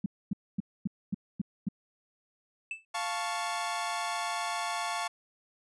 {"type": "tone bursts", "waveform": "sine", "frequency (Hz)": 197.5, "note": "G3", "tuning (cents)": 13, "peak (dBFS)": -26, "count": 7, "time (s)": [0.04, 1.687], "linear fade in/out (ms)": 5, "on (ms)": 21, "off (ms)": 250}
{"type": "tone with exponential decay", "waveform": "triangle", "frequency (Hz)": 2637, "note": "E7", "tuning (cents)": 0, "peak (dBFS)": -29, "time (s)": [2.71, 2.85], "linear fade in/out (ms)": 2, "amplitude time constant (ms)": 30}
{"type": "chord", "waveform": "sawtooth", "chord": "F augmented", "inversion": "none", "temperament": "equal", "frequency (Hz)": [698.5, 880, 1108.7], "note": ["F5", "A5", "C#6"], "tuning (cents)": [0, 0, 0], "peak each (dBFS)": -32, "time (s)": [2.94, 5.08], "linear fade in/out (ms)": 10}
{"effects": ["resampled to 24000 Hz"]}